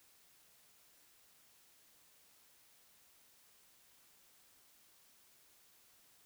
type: silence
effects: white hiss -67 dBFS RMS until 6.25 s